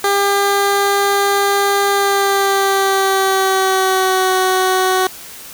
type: tone with pitch glide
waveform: 15% pulse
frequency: 400.4 to 373.6 Hz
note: G4 to F#4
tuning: +37 to +17 cents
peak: -6 dBFS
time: 0.04-5.07 s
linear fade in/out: 2 ms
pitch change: -120 cents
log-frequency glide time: 1.9-4.34 s
effects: white hiss -34 dBFS RMS until 5.53 s